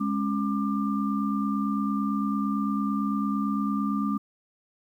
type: tone cluster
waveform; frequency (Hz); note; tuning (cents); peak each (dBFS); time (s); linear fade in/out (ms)
sine; 206.6 / 275.5 / 1192; G#3 / C#4 / D6; -9 / -11 / +25; -26 / -29 / -32; 0-4.18; 10
effects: 10-bit